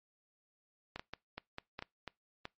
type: clicks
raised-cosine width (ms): 0.3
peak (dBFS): -25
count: 9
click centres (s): 0.96 / 0.995 / 1.136 / 1.38 / 1.584 / 1.791 / 1.824 / 2.077 / 2.454
effects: noise-tail reverb RT60 0.2 s tail -24 dB re dry + MP3 32 kbps